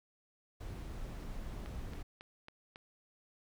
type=noise; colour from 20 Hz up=brown; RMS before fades=-43 dBFS; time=0.6-2.03 s; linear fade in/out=10 ms
type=click train; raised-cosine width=0.3 ms; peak=-33 dBFS; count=5; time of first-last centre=1.66-2.759 s; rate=3.64 Hz
effects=none